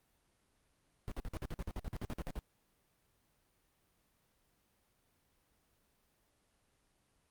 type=noise bursts; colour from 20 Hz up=brown; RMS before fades=-39 dBFS; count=16; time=1.08-2.39 s; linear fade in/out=0 ms; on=35 ms; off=50 ms; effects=pink hiss -75 dBFS RMS until 7.3 s + Opus 32 kbps